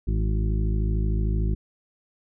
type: harmonic tone with a mistuned harmonic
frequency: 53.3 Hz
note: G#1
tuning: 46 cents sharp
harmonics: 1 / 2 / 3 / 4 / 6 / 7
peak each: -22 / -28 / -32 / -34 / -38 / -39 dBFS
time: 0.07-1.55 s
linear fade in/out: 10 ms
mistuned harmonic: 4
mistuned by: -34 cents
effects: none